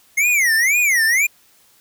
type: tone with vibrato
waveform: square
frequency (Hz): 2093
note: C7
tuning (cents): 0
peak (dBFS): -14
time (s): 0.17-1.27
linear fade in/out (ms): 10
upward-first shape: sine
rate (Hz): 2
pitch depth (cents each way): 290
effects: white hiss -54 dBFS RMS until 1.8 s